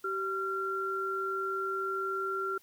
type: tone pair together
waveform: sine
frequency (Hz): 385.1 / 1373.5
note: G4 / F6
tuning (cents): -31 / -29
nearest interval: octave + minor seventh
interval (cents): 2202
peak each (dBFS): -35 / -32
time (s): 0.04-2.58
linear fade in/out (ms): 5
effects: white hiss -63 dBFS RMS until 2.62 s